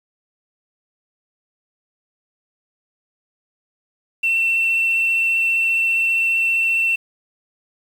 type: tone with vibrato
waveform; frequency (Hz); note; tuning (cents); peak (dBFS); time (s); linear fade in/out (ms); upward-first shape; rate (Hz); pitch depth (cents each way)
sine; 2696; E7; +38; -14; 4.23-6.96; 10; sine; 15; 10
effects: tanh soft clip ceiling -12 dBFS + 7-bit

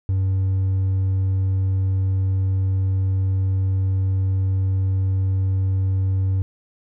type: tone with hard clipping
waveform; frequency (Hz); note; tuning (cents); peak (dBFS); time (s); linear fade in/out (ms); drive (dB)
sine; 95.5; G2; -45; -18; 0.09-6.42; 0; 2
effects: none

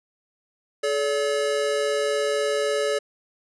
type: tone pair together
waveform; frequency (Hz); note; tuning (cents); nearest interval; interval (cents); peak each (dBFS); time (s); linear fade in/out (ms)
square; 428.5 / 572; A4 / D5; -46 / -46; perfect fourth; 500; -25; 0.83-2.99; 10
effects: resampled to 24000 Hz

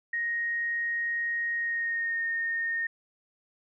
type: tone with pitch glide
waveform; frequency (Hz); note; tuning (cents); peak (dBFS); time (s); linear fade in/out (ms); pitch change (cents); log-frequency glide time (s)
sine; 1871 to 1839.9; A#6 to A#6; +6 to -23; -27; 0.13-2.87; 5; -29; 1.55-2.24
effects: none

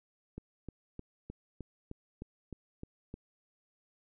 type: click train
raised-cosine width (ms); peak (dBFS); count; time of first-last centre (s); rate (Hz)
3; -29; 10; 0.38-3.141; 3.26
effects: none

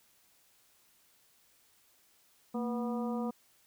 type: harmonic tone with a mistuned harmonic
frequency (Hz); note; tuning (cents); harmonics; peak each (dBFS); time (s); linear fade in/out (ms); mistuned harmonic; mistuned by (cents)
243.6; B3; -24; 1 / 2 / 3 / 4 / 5; -33 / -39 / -43 / -45 / -47; 2.54-3.31; 10; 1; -97
effects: white hiss -67 dBFS RMS until 3.66 s

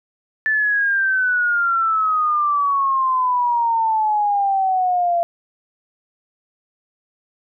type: exponential sweep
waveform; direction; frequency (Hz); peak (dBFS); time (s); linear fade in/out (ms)
sine; down; 1760 to 680; -15; 0.46-5.23; 0
effects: none

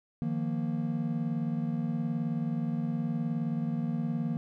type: chord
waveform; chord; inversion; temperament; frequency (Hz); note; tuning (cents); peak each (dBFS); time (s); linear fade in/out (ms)
triangle; Eb suspended second; none; equal; 155.56 / 174.61 / 233.1; Eb3 / F3 / Bb3; 0 / 0 / 0; -31 / -33 / -30; 0.22-4.37; 0
effects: none

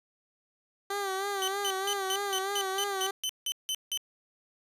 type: tone with vibrato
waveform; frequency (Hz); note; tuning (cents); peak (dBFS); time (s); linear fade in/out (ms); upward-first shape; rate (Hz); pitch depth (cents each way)
15% pulse; 392; G4; 0; -24; 0.9-3.11; 5; sine; 3.2; 61
type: tone bursts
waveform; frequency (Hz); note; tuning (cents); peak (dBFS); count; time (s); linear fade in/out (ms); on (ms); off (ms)
sawtooth; 3045; F#7; +49; -26; 12; 1.42-3.974; 0; 57; 170
effects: resampled to 32000 Hz

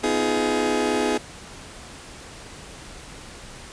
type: chord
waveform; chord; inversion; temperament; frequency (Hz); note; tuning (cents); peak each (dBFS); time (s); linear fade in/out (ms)
30% pulse; F half-diminished seventh; second; just; 251.4 / 314.3 / 349.2 / 419.1; Cb4 / Eb4 / F4 / Ab4; +31 / +18 / 0 / +16; -24 / -24 / -26 / -21; 0.03-1.18; 10
effects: pink hiss -41 dBFS RMS until 3.72 s + resampled to 22050 Hz

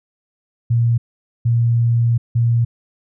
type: tone bursts at uneven times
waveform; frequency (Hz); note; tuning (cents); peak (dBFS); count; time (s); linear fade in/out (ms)
sine; 117.5; A#2; +14; -12; 3; 0.7-0.98 / 1.45-2.18 / 2.35-2.65; 10
effects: none

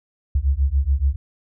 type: beating tone pair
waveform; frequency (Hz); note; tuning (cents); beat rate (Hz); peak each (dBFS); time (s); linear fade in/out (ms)
sine; 65.5 / 72.5; C2 / D2; +2 / -22; 7; -19; 0.35-1.16; 5
effects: none

